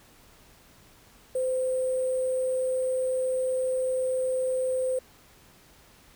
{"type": "tone with sample-and-hold", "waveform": "sine", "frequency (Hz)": 514, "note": "C5", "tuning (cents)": -31, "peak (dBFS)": -24, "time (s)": [1.35, 4.99], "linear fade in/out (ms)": 5, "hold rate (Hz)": 8820, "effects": ["pink hiss -56 dBFS RMS until 6.15 s"]}